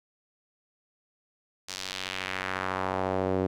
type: tone with band-pass filter sweep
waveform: sawtooth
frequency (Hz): 94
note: F#2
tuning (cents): +28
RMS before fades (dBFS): -31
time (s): 1.68-3.47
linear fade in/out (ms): 10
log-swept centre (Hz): 5600 to 390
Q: 1.4
effects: none